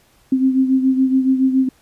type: beating tone pair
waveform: sine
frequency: 261.6 / 268.7 Hz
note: C4 / C4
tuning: 0 / +46 cents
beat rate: 7.1 Hz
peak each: -13 / -20 dBFS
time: 0.32-1.69 s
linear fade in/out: 5 ms
effects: pink hiss -55 dBFS RMS until 1.81 s + resampled to 32000 Hz